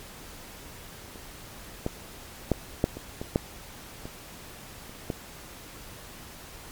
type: clicks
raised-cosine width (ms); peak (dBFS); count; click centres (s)
2; -29 / -14 / -8 / -7 / -23 / -20 / -8 / -24 / -30 / -15; 10; 1.158 / 1.864 / 2.517 / 2.841 / 2.97 / 3.215 / 3.359 / 4.055 / 4.895 / 5.102
effects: pink hiss -45 dBFS RMS until 6.71 s + MP3 96 kbps